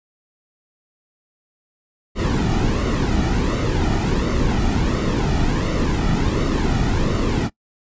brown noise with flanger, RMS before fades -19 dBFS, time 2.15-7.5 s, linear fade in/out 50 ms, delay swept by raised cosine 1.2 to 1.91 ms, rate 1.4 Hz, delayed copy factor -0.6, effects noise-tail reverb RT60 0.1 s tail -22 dB re dry + resampled to 16000 Hz

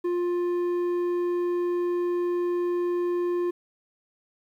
square tone with low-pass filter, 351.6 Hz, F4, 12 cents sharp, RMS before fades -26 dBFS, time 0.04-3.51 s, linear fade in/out 10 ms, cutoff 940 Hz, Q 0.52, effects 10-bit

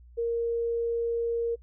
sine tone, 466.2 Hz, A#4, in tune, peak -25 dBFS, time 0.17-1.56 s, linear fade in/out 20 ms, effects noise-tail reverb RT60 0.1 s tail -25 dB re dry + added 60 Hz sine -49 dBFS peak until 1.62 s

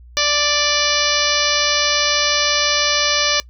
harmonic tone, 587.3 Hz, D5, in tune, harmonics 1 / 2 / 3 / 4 / 5 / 6 / 7 / 8 / 9 / 10, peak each -24 / -24 / -24 / -24 / -24 / -24 / -24 / -24 / -24 / -24 dBFS, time 0.17-3.4 s, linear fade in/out 0 ms, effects noise-tail reverb RT60 0.1 s tail -22 dB re dry + added 60 Hz sine -39 dBFS peak until 3.49 s

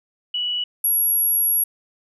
sine tone pair in turn, 2943 / 11296 Hz, F#7 / F9, -10 / +19 cents, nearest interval octave + major seventh, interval 2329 cents, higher second, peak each -21 / -16 dBFS, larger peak second, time 0.34-0.64 / 0.84-1.64 s, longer second, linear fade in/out 5 ms, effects none

